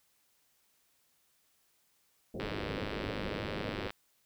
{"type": "low-pass noise", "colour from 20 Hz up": "white", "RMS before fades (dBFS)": -39, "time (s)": [2.34, 3.88], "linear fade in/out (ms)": 5, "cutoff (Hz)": 580, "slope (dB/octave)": 48}
{"type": "click train", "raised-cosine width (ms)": 0.3, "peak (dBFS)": -23, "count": 156, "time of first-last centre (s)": [2.4, 3.905], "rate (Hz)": 103}
{"effects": ["white hiss -72 dBFS RMS until 4.25 s"]}